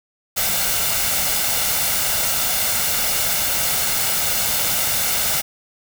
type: noise with comb filter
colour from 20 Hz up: white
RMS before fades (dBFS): -20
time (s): 0.36-5.42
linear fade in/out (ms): 20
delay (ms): 1.4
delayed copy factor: +0.5
effects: none